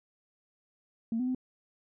sine tone with pitch steps, 227.7 / 251.9 / 255.7 Hz, A#3 / B3 / C4, -40 / +34 / -40 cents, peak -27 dBFS, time 1.12-1.348 s, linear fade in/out 2 ms, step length 76 ms, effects tanh soft clip ceiling -23 dBFS

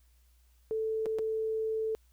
sine tone with dropouts, 440.6 Hz, A4, 2 cents sharp, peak -29 dBFS, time 0.71-1.95 s, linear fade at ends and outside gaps 0 ms, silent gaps 1.058-1.064 / 1.186-1.191 s, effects added 60 Hz sine -61 dBFS peak until 2.12 s + white hiss -72 dBFS RMS until 2.12 s

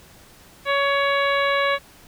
harmonic tone, 560 Hz, C#5, 18 cents sharp, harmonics 1 / 2 / 3 / 4 / 5 / 6 / 7, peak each -22 / -23 / -25 / -26 / -33 / -34 / -32 dBFS, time 0.65-1.79 s, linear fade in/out 50 ms, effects pink hiss -49 dBFS RMS until 2.07 s

